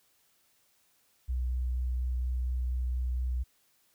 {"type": "tone with vibrato", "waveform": "sine", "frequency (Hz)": 62.3, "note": "B1", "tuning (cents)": 16, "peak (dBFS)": -28, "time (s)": [1.28, 3.44], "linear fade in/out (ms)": 20, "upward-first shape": "sine", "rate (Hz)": 4.2, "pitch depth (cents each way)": 10, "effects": ["white hiss -69 dBFS RMS until 3.94 s"]}